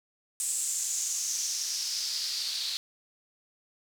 white noise with band-pass filter sweep, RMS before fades -32 dBFS, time 0.4-2.77 s, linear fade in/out 0 ms, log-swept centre 8100 to 4100 Hz, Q 4.5, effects none

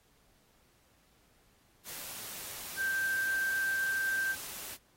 sine tone in noise, 1568 Hz, G6, in tune, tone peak -29 dBFS, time 2.76-4.36 s, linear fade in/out 50 ms, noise white, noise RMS -43 dBFS, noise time 1.84-4.78 s, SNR +11 dB, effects pink hiss -68 dBFS RMS until 4.96 s + AAC 48 kbps

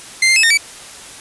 sawtooth tone with pitch steps, 2087 / 2102 / 2592 / 1833 / 2297 Hz, C7 / C7 / E7 / A#6 / D7, -5 / +7 / -30 / -30 / -39 cents, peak -6 dBFS, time 0.22-0.575 s, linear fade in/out 5 ms, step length 71 ms, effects white hiss -35 dBFS RMS until 1.2 s + resampled to 24000 Hz

